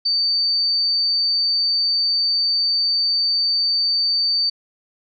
sine tone, 4588 Hz, D8, 41 cents flat, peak -16 dBFS, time 0.05-4.5 s, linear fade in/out 10 ms, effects none

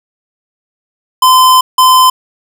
square tone bursts at uneven times, 1026 Hz, C6, 34 cents flat, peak -4 dBFS, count 2, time 1.22-1.61 / 1.78-2.1 s, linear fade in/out 5 ms, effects none

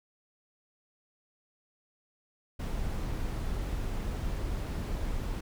brown noise, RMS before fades -33 dBFS, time 2.59-5.41 s, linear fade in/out 10 ms, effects none

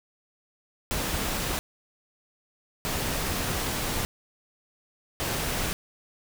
pink noise bursts at uneven times, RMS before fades -29 dBFS, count 3, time 0.91-1.59 / 2.85-4.05 / 5.2-5.73 s, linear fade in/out 0 ms, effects none

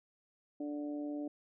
harmonic tone, 146.83 Hz, D3, in tune, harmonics 2 / 3 / 4 / 5, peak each -37 / -51 / -46 / -54 dBFS, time 0.6-1.28 s, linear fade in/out 5 ms, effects none

